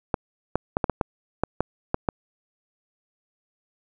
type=clicks; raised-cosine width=1 ms; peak=-7 dBFS; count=10; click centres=0.142 / 0.556 / 0.769 / 0.842 / 0.897 / 1.012 / 1.436 / 1.606 / 1.944 / 2.088 s; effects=none